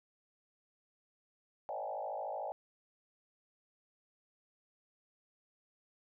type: tone with frequency modulation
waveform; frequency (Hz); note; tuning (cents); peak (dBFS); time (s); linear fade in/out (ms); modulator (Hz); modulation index
sine; 698.5; F5; 0; -37; 1.69-2.52; 0; 53.5; 3
effects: none